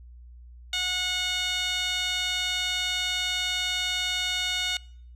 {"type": "tone with band-pass filter", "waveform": "15% pulse", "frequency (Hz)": 730, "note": "F#5", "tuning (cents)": -24, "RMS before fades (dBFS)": -28, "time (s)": [0.73, 4.77], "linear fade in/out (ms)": 2, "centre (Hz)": 4000, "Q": 3.1, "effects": ["noise-tail reverb RT60 0.6 s tail -24 dB re dry", "added 60 Hz sine -44 dBFS peak until 5.15 s"]}